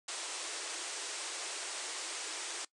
white band-pass noise, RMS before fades -41 dBFS, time 0.08-2.65 s, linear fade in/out 5 ms, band 310 to 9300 Hz, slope 96 dB/octave, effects noise-tail reverb RT60 0.1 s tail -20 dB re dry

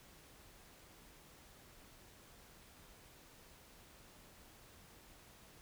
silence, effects pink hiss -61 dBFS RMS until 5.61 s

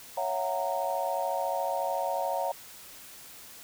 sine chord, F# dominant seventh, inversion second, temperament just, 555 / 666 / 740 / 925 Hz, C#5 / E5 / F#5 / A#5, +2 / +18 / 0 / -14 cents, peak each -33 dBFS, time 0.17-2.52 s, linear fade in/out 5 ms, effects white hiss -48 dBFS RMS until 3.63 s

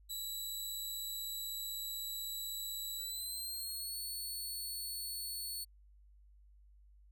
15% pulse tone with pitch glide, 3933 to 4415 Hz, B7 to C#8, -8 to -8 cents, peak -33 dBFS, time 0.09-5.65 s, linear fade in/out 20 ms, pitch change +200 cents, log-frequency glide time 2.98-3.97 s, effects added 50 Hz sine -59 dBFS peak until 7.11 s

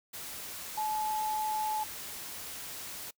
sine tone in noise, 860 Hz, A5, 40 cents flat, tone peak -30 dBFS, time 0.77-1.84 s, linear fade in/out 10 ms, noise white, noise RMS -42 dBFS, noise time 0.13-3.11 s, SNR +9 dB, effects noise-tail reverb RT60 0.1 s tail -24 dB re dry

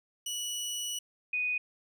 20% pulse / sine tone pair in turn, 2940 / 2484 Hz, F#7 / D#7, -12 / -3 cents, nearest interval minor third, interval 291 cents, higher first, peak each -28 dBFS, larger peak neither, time 0.26-0.99 / 1.33-1.58 s, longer first, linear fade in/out 5 ms, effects none

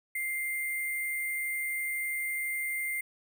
sine tone with sample-and-hold, 2096 Hz, C7, 2 cents sharp, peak -30 dBFS, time 0.15-3.01 s, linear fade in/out 5 ms, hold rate 11025 Hz, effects none

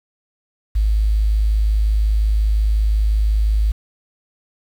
sine tone with quantisation, 52.8 Hz, G#1, 29 cents sharp, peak -13 dBFS, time 0.75-3.72 s, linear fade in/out 10 ms, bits 7, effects none

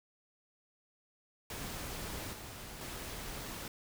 pink noise with level steps, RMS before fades -42 / -47 / -43 dBFS, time 1.5-3.68 s, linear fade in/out 2 ms, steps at 2.33 / 2.81 s, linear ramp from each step 2 ms, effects none

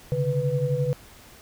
sine tone cluster, 134.5 / 146 / 494.2 Hz, C3 / D3 / B4, +48 / -10 / +1 cents, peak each -26 dBFS, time 0.12-0.93 s, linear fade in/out 0 ms, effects pink hiss -49 dBFS RMS until 1.41 s

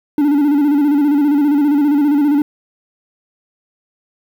triangle tone with vibrato, 289.9 Hz, D4, 22 cents flat, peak -8 dBFS, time 0.18-2.42 s, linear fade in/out 2 ms, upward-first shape square, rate 15 Hz, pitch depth 56 cents each way, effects 7-bit

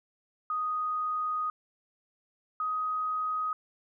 sine tone pair in turn, 1244.5 / 1255.3 Hz, D#6 / D#6, 0 / +15 cents, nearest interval unison, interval 15 cents, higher second, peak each -28 dBFS, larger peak neither, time 0.5-1.5 / 2.6-3.53 s, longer first, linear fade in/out 2 ms, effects none

